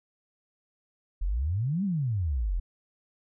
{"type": "exponential two-way sweep", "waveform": "sine", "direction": "up then down", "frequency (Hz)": [38.89, 207.7, 38.89], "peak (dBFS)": -25, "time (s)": [1.21, 2.6], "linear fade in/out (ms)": 10, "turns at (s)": 1.84, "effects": []}